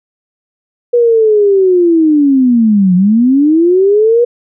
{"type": "linear two-way sweep", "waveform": "sine", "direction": "down then up", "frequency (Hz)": [486.3, 176.4, 486.3], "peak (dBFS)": -5, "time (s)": [0.93, 4.25], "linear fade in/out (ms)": 10, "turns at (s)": 2.95, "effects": []}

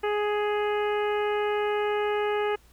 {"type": "harmonic tone", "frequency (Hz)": 416.8, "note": "G#4", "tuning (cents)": 6, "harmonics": [1, 2, 3, 4, 5, 6, 7], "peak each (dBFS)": [-25, -31, -35, -37, -39, -41, -42], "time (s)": [0.03, 2.56], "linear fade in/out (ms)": 10, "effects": ["added 56 Hz sine -57 dBFS peak until 2.72 s", "pink hiss -60 dBFS RMS until 2.72 s"]}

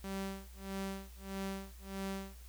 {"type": "tone with tremolo", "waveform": "sawtooth", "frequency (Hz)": 194.1, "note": "G3", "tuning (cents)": -17, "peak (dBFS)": -33, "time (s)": [0.04, 2.42], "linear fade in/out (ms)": 0, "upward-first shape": "sine", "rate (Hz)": 1.6, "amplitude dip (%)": 100, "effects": ["added 60 Hz sine -50 dBFS peak until 2.48 s", "white hiss -61 dBFS RMS until 2.48 s"]}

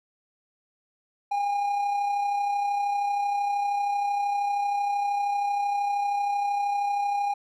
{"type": "tone with amplitude modulation", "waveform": "triangle", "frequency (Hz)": 811, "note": "G#5", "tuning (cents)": -41, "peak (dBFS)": -20, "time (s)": [1.31, 7.34], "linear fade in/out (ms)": 10, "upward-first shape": "sine", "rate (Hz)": 32.9, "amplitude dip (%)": 35, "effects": []}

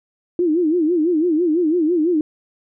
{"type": "tone with vibrato", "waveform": "sine", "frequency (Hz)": 330.2, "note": "E4", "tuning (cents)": 3, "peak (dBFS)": -14, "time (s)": [0.39, 2.21], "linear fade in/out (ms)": 2, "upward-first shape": "sine", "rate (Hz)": 6, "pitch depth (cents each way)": 160, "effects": []}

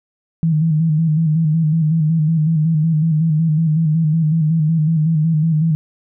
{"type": "tone with vibrato", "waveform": "sine", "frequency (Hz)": 158.4, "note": "D#3", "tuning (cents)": 31, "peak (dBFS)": -12, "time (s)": [0.43, 5.75], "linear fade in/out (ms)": 0, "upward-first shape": "square", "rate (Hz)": 5.4, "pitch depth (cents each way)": 58, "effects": []}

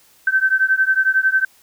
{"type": "beating tone pair", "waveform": "sine", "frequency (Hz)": [1539, 1550], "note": ["G6", "G6"], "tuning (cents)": [-32, -20], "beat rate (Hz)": 11, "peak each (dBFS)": [-16, -17], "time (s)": [0.27, 1.45], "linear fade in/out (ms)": 5, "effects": ["white hiss -53 dBFS RMS until 1.62 s"]}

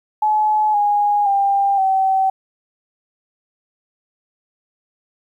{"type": "tone with pitch steps", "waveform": "sine", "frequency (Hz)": [854, 824, 795, 767], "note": ["G#5", "G#5", "G5", "G5"], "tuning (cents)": [48, -14, 24, -38], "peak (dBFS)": -13, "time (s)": [0.22, 2.3], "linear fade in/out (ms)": 5, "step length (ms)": 520, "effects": ["9-bit"]}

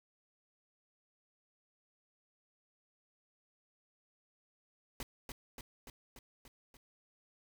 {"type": "noise with echo", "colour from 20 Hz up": "pink", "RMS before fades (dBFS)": -42, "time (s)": [5, 5.03], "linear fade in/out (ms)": 2, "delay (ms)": 290, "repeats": 6, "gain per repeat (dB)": -3, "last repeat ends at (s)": 6.77, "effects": []}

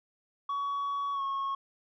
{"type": "tone with pitch glide", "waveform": "sine", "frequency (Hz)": [1125, 1094.2], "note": ["C#6", "C#6"], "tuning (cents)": [25, -23], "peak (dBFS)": -27, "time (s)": [0.49, 1.55], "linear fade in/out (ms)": 5, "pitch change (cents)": -48, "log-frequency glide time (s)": [1.13, 1.22], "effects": ["tanh soft clip ceiling -29 dBFS"]}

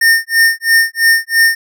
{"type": "tone with tremolo", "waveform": "square", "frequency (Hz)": 1821, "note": "A#6", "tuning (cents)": -41, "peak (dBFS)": -6, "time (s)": [0.01, 1.55], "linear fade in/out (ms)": 5, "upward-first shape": "sine", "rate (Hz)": 3, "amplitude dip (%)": 100, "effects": []}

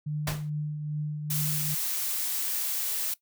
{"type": "tone with tremolo", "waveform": "sine", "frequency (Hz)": 150.2, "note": "D3", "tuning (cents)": 39, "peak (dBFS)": -27, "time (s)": [0.06, 1.75], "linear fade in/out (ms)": 10, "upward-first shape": "triangle", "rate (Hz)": 2.4, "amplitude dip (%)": 45}
{"type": "noise with exponential decay", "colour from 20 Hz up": "pink", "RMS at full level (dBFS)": -27, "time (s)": [0.27, 0.5], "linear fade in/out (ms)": 5, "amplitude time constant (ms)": 48}
{"type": "noise", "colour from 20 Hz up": "blue", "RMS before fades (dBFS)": -30, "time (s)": [1.3, 3.14], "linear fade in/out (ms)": 5}
{"effects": ["noise-tail reverb RT60 0.1 s tail -19 dB re dry"]}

